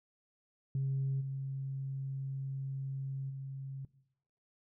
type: tone with level steps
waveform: sine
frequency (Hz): 135.4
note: C#3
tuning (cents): -40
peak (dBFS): -29 / -35 / -39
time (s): 0.75-3.85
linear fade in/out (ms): 2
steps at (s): 1.2 / 3.29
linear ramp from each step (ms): 20
effects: noise-tail reverb RT60 0.8 s tail -19 dB re dry + tanh soft clip ceiling -27 dBFS